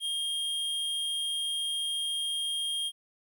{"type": "tone", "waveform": "square", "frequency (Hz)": 3227, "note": "G7", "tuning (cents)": 50, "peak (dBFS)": -30, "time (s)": [0, 2.92], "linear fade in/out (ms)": 50, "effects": ["12-bit"]}